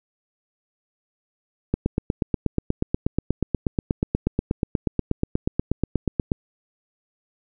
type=click train; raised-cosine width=3 ms; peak=-7 dBFS; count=39; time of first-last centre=1.74-6.318 s; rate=8.3 Hz; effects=none